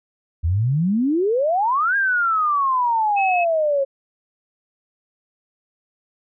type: exponential two-way sweep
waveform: sine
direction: up then down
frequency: 76.9 to 1635 to 538 Hz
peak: -16 dBFS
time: 0.43-3.85 s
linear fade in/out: 20 ms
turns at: 1.96 s
type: tone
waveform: sine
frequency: 2576 Hz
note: E7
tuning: 41 cents flat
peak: -22 dBFS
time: 3.16-3.45 s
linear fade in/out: 20 ms
effects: none